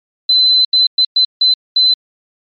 sine tone bursts at uneven times, 4043 Hz, B7, 40 cents sharp, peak -7 dBFS, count 6, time 0.29-0.65 / 0.73-0.87 / 0.98-1.05 / 1.16-1.25 / 1.41-1.54 / 1.76-1.94 s, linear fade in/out 5 ms, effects MP3 48 kbps

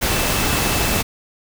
sine tone in noise, 2633 Hz, E7, 3 cents flat, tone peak -30 dBFS, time 0.08-1.02 s, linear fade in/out 20 ms, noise pink, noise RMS -19 dBFS, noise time 0.01-1.03 s, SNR -14 dB, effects none

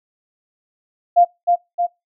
sine tone with echo, 698.5 Hz, F5, in tune, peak -7 dBFS, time 1.16-1.25 s, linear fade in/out 20 ms, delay 310 ms, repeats 2, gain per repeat -4 dB, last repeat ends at 1.87 s, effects noise-tail reverb RT60 0.2 s tail -22 dB re dry

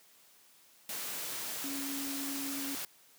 sine tone in noise, 277.2 Hz, C#4, in tune, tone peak -38 dBFS, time 1.64-2.75 s, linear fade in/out 2 ms, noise white, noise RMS -39 dBFS, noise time 0.89-2.85 s, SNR -2 dB, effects white hiss -62 dBFS RMS until 3.18 s + high-pass 150 Hz 12 dB/octave

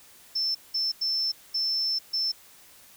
sine tone bursts at uneven times, 5320 Hz, E8, 15 cents sharp, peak -24 dBFS, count 5, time 0.35-0.55 / 0.74-0.92 / 1.01-1.32 / 1.54-1.99 / 2.13-2.32 s, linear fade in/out 10 ms, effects white hiss -53 dBFS RMS until 2.96 s

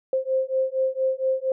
sine beating tone pair, 523.3 / 527.6 Hz, C5 / C5, 0 / +14 cents, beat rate 4.3 Hz, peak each -24 dBFS, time 0.13-1.52 s, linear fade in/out 2 ms, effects none

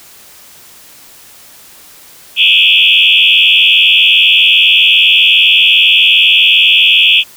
sine tone with frequency modulation, 2960 Hz, F#7, in tune, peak -4 dBFS, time 2.36-7.24 s, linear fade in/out 50 ms, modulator 87.5 Hz, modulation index 5.4, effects white hiss -38 dBFS RMS until 7.36 s

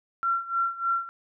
sine tone with tremolo, 1364 Hz, F6, 41 cents flat, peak -21 dBFS, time 0.23-1.09 s, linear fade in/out 0 ms, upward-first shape sine, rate 3.3 Hz, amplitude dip 85%, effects none

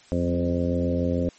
harmonic tone with a mistuned harmonic, 86.8 Hz, F2, 10 cents flat, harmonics 1 / 2 / 3 / 4 / 5 / 6 / 7, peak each -27 / -28 / -26 / -34 / -34 / -28 / -35 dBFS, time 0.12-1.29 s, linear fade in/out 0 ms, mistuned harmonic 2, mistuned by +20 cents, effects white hiss -53 dBFS RMS until 1.38 s + MP3 32 kbps

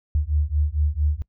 sine beating tone pair, 72.6 / 77 Hz, D2 / D#2, -19 / -17 cents, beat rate 4.4 Hz, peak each -22 dBFS, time 0.15-1.22 s, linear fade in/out 0 ms, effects noise-tail reverb RT60 0.1 s tail -24 dB re dry

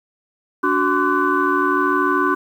sine tone cluster, 289.4 / 370.1 / 1034 / 1147 / 1497 Hz, D4 / F#4 / C6 / D6 / F#6, -25 / 0 / -21 / -41 / +20 cents, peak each -21 dBFS, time 0.63-2.35 s, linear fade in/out 10 ms, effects tanh soft clip ceiling -4 dBFS + 8-bit

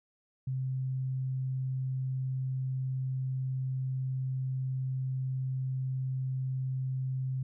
sine tone, 130.81 Hz, C3, in tune, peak -30 dBFS, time 0.47-7.43 s, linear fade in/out 5 ms, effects none

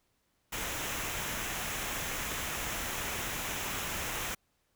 pink noise with comb filter, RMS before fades -36 dBFS, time 0.52-4.35 s, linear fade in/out 10 ms, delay 0.22 ms, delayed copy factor -0.5, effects pink hiss -75 dBFS RMS until 4.75 s

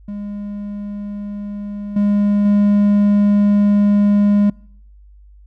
triangle tone with level steps, 204.6 Hz, G#3, 26 cents flat, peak -22 / -10 / -8 dBFS, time 0.08-4.5 s, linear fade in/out 5 ms, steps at 1.96 / 2.45 s, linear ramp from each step 5 ms, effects noise-tail reverb RT60 0.7 s tail -26 dB re dry + added 50 Hz sine -41 dBFS peak until 5.46 s

